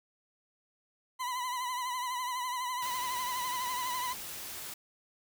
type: tone with vibrato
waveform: 40% pulse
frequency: 1000 Hz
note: B5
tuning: 21 cents sharp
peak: -32 dBFS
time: 1.19-4.14 s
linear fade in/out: 20 ms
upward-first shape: triangle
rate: 12 Hz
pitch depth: 69 cents each way
type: noise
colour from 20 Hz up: white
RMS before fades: -42 dBFS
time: 2.82-4.74 s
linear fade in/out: 5 ms
effects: none